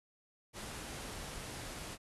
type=low-pass noise; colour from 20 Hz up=pink; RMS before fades=-45 dBFS; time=0.53-1.98 s; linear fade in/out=50 ms; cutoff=12000 Hz; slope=96 dB/octave; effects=none